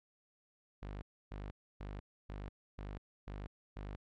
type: tone bursts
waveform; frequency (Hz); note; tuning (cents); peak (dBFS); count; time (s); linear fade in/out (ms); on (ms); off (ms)
sawtooth; 50.1; G1; +38; -39; 7; 0.82-3.96; 10; 200; 290
effects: low-pass 3000 Hz 12 dB/octave